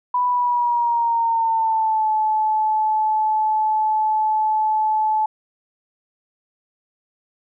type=tone with pitch glide; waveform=sine; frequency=987.8 to 864.9 Hz; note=B5 to A5; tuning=0 to -30 cents; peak=-16 dBFS; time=0.14-5.26 s; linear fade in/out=5 ms; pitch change=-230 cents; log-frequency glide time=0.27-2.09 s; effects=none